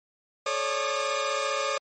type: tone cluster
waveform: sawtooth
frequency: 432.9 / 548 / 583 / 1216 Hz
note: A4 / C#5 / D5 / D#6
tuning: -28 / -20 / -13 / -40 cents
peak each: -33 / -26 / -29 / -26 dBFS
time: 0.46-1.78 s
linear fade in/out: 5 ms
effects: MP3 32 kbps